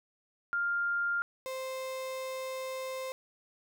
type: tone pair in turn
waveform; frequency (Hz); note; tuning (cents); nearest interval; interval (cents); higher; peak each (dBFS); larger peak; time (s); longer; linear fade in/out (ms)
sine / 35% pulse; 1400 / 522.7; F6 / C5; +4 / -2; octave + perfect fourth; 1706; first; -28 / -34; first; 0.53-1.22 / 1.46-3.12; second; 0
effects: none